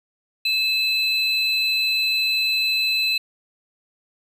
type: tone pair together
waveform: triangle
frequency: 2613 / 4037 Hz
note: E7 / B7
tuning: -16 / +37 cents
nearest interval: minor sixth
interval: 753 cents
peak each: -20 dBFS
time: 0.45-3.18 s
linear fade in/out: 5 ms
effects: resampled to 32000 Hz + 8-bit